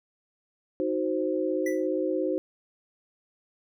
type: chord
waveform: sine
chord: C diminished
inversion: first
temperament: equal with one note detuned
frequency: 312.9 / 370 / 523.3 Hz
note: Eb4 / Gb4 / C5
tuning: +10 / 0 / 0 cents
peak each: -29 dBFS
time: 0.8-2.38 s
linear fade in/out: 0 ms
type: tone with exponential decay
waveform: square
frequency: 1975.5 Hz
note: B6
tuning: in tune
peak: -31 dBFS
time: 1.66-1.87 s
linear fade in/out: 5 ms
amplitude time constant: 45 ms
effects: none